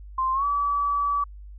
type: tone with pitch glide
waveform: sine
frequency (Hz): 1046.5 to 1147.8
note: C6 to D6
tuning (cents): 0 to -40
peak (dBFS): -21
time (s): 0.18-1.24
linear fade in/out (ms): 5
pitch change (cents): +160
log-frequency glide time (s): 0.33-0.45
effects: added 50 Hz sine -39 dBFS peak until 1.58 s